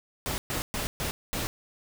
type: noise bursts at uneven times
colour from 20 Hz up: pink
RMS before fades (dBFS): -31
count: 5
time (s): 0.26-0.38 / 0.5-0.62 / 0.74-0.87 / 1-1.11 / 1.33-1.47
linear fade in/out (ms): 0
effects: none